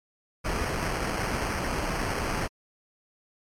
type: noise with sample-and-hold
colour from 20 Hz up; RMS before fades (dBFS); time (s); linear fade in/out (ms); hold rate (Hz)
pink; -29; 0.44-2.48; 20; 3675
effects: low-pass 11000 Hz 12 dB/octave + MP3 96 kbps